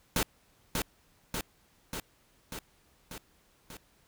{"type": "noise with echo", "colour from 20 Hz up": "pink", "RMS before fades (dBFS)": -28, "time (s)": [0.16, 0.23], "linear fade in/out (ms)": 2, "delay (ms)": 590, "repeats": 6, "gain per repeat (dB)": -3, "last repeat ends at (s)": 3.77, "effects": ["pink hiss -66 dBFS RMS until 4.07 s"]}